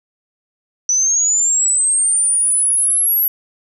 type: linear sweep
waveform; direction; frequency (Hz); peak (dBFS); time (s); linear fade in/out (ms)
sine; up; 5920 to 11750; -12; 0.89-3.28; 2
effects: none